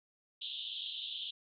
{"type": "band-pass noise", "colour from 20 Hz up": "pink", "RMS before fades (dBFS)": -42, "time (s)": [0.41, 1.31], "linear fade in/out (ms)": 10, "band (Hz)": [3000, 3800], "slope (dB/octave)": 96, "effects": []}